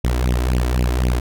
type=tone with flanger; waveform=sawtooth; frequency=61.74 Hz; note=B1; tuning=in tune; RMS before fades=-18 dBFS; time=0.04-1.2 s; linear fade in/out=5 ms; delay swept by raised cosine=0.31 to 3.11 ms; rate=3.9 Hz; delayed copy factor=+0.95; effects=none